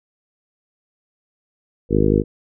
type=harmonic tone; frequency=51.91 Hz; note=G#1; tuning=in tune; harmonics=1 / 2 / 3 / 4 / 5 / 6 / 7 / 8 / 9; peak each=-22 / -22 / -22 / -22 / -22 / -22 / -22 / -22 / -22 dBFS; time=1.89-2.24 s; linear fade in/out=50 ms; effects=none